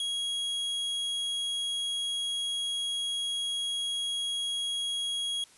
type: tone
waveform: 45% pulse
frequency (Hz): 3300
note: G#7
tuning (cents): -12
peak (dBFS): -29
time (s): 0-5.44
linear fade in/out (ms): 2
effects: white hiss -57 dBFS RMS until 5.57 s + resampled to 24000 Hz